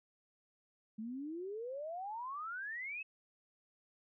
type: exponential sweep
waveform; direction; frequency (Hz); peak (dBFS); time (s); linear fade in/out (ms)
sine; up; 210.8 to 2637; -40; 0.98-3.03; 10
effects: none